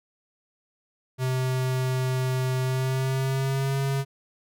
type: tone with pitch glide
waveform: square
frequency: 129.2 to 136.88 Hz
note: C3 to C#3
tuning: -21 to -22 cents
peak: -24 dBFS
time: 1.18-4.05 s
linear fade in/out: 50 ms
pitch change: +99 cents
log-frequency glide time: 2.62-3.79 s
effects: none